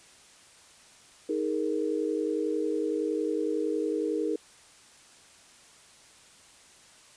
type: chord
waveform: sine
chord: D# suspended fourth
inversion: none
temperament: equal with one note detuned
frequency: 314.2 / 415.3 / 466.2 Hz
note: D#4 / G#4 / A#4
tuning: +17 / 0 / 0 cents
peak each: -30 / -31 / -31 dBFS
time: 1.29-4.36 s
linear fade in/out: 5 ms
effects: white hiss -55 dBFS RMS until 7.16 s + resampled to 22050 Hz